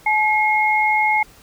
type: tone pair together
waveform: sine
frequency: 854.4 / 2153 Hz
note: G#5 / C7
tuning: +49 / +49 cents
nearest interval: octave + major third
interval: 1600 cents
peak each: -17 dBFS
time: 0.06-1.23 s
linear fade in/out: 5 ms
effects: pink hiss -48 dBFS RMS until 1.42 s